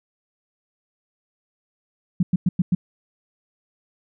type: tone bursts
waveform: sine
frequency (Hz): 179.4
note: F3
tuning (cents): +47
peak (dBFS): -14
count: 5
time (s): 2.2-2.75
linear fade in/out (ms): 5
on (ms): 30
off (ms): 100
effects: none